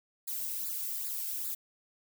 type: noise with flanger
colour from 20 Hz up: violet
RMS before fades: -36 dBFS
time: 0.27-1.55 s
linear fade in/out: 10 ms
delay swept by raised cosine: 0.33 to 1.73 ms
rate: 2.5 Hz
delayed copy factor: -0.95
effects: none